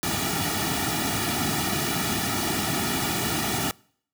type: noise with comb filter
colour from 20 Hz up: pink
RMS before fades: -26 dBFS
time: 0.03-3.71 s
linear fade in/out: 0 ms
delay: 1.9 ms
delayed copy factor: -0.85
effects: noise-tail reverb RT60 0.6 s tail -25 dB re dry + high-pass 80 Hz 12 dB/octave